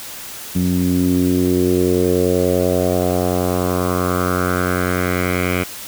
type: tone with low-pass filter sweep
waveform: 10% pulse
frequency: 90.3 Hz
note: F#2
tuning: 42 cents flat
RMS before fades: -17 dBFS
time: 0.55-5.64 s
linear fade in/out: 10 ms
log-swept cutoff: 210 to 2500 Hz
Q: 3.1
effects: white hiss -32 dBFS RMS until 5.87 s